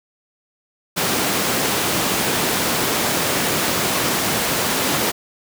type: high-pass noise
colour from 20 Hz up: pink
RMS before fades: -20 dBFS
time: 0.96-5.12 s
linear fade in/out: 20 ms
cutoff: 170 Hz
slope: 12 dB/octave
effects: none